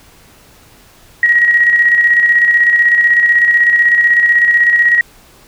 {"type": "tone with tremolo", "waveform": "sine", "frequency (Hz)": 1900, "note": "A#6", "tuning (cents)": 33, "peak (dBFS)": -5, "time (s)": [1.23, 5.01], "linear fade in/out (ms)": 2, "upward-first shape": "square", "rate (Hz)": 16, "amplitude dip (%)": 40, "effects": ["pink hiss -44 dBFS RMS until 5.47 s"]}